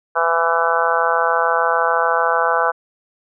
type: harmonic tone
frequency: 166.8 Hz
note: E3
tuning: 21 cents sharp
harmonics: 3 / 4 / 5 / 6 / 7 / 8 / 9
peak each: -22 / -22 / -22 / -22 / -22 / -22 / -22 dBFS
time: 0.15-2.72 s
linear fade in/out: 20 ms
effects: none